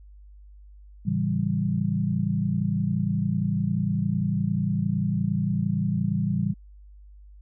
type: chord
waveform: sine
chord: A dominant seventh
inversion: none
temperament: equal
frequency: 110 / 138.59 / 164.81 / 196 Hz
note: A2 / C#3 / E3 / G3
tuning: 0 / 0 / 0 / 0 cents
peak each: -29 / -30 / -27 / -26 dBFS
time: 1.05-6.54 s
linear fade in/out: 20 ms
effects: added 50 Hz sine -45 dBFS peak until 7.41 s